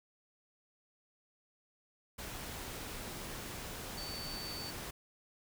sine tone in noise, 4538 Hz, C#8, 40 cents sharp, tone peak -43 dBFS, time 3.97-4.71 s, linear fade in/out 10 ms, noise pink, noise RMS -44 dBFS, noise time 2.18-4.91 s, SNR -2 dB, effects none

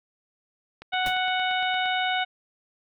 click train, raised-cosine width 0.3 ms, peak -25 dBFS, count 10, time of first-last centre 0.82-1.858 s, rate 8.67 Hz
harmonic tone, 740 Hz, F#5, in tune, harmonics 1 / 2 / 3 / 4 / 5, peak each -26 / -29 / -31 / -32 / -33 dBFS, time 0.92-2.25 s, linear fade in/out 20 ms
pink noise with exponential decay, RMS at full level -30 dBFS, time 1.06-1.18 s, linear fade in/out 2 ms, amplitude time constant 24 ms
effects none

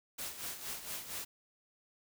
white noise with tremolo, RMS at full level -40 dBFS, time 0.18-1.25 s, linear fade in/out 10 ms, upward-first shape sine, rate 4.3 Hz, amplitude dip 65%, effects none

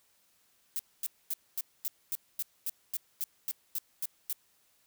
violet noise bursts, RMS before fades -33 dBFS, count 14, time 0.76-4.328 s, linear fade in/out 0 ms, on 32 ms, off 240 ms, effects white hiss -69 dBFS RMS until 4.86 s

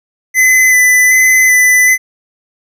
square tone with vibrato, 2014 Hz, B6, 33 cents sharp, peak -6 dBFS, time 0.34-1.98 s, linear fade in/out 50 ms, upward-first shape square, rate 1.3 Hz, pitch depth 13 cents each way, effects none

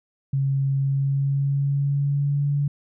sine tone with pitch glide, 136.8 to 143.19 Hz, C#3 to D3, -23 to -43 cents, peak -19 dBFS, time 0.33-2.68 s, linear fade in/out 5 ms, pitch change +80 cents, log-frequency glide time 0.77-2.49 s, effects none

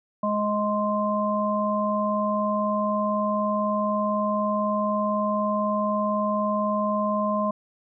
harmonic tone, 209 Hz, G#3, 11 cents sharp, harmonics 1 / 3 / 5, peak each -26 / -26 / -26 dBFS, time 0.23-7.51 s, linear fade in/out 5 ms, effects none

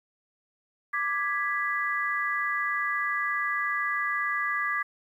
sine chord, G# diminished, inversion second, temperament equal with one note detuned, 1178.7 / 1661.2 / 1975.5 Hz, D6 / G#6 / B6, +6 / 0 / 0 cents, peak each -30 dBFS, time 0.93-4.83 s, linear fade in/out 10 ms, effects 10-bit

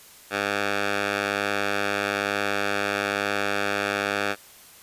10% pulse tone with band-pass filter, 101.1 Hz, G#2, 46 cents flat, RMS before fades -26 dBFS, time 0.3-4.36 s, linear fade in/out 50 ms, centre 1800 Hz, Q 0.83, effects white hiss -49 dBFS RMS until 4.82 s + resampled to 32000 Hz

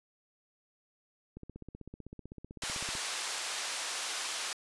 click train, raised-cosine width 3 ms, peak -32 dBFS, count 26, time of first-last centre 1.37-2.952 s, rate 15.8 Hz
white band-pass noise, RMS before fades -37 dBFS, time 2.62-4.53 s, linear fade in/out 2 ms, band 620 to 7000 Hz, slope 12 dB/octave
effects resampled to 24000 Hz

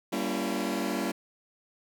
sawtooth chord, G diminished seventh, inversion none, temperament just, 196 / 235.2 / 282.2 / 338.7 Hz, G3 / Bb3 / Db4 / Fb4, 0 / +16 / +31 / +47 cents, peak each -30 dBFS, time 0.12-1.12 s, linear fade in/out 10 ms, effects none

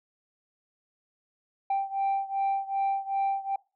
sine beating tone pair, 784 / 786.6 Hz, G5 / G5, 0 / +6 cents, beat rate 2.6 Hz, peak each -26 / -28 dBFS, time 1.7-3.56 s, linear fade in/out 5 ms, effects noise-tail reverb RT60 0.3 s tail -23 dB re dry + tanh soft clip ceiling -22 dBFS

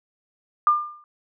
sine tone with exponential decay, 1200 Hz, D6, 37 cents sharp, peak -11 dBFS, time 0.67-1.04 s, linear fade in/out 1 ms, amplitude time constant 80 ms, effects none

